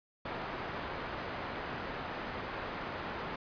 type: low-pass noise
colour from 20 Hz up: white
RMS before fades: -40 dBFS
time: 0.25-3.36 s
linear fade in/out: 5 ms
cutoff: 1400 Hz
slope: 12 dB/octave
effects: resampled to 11025 Hz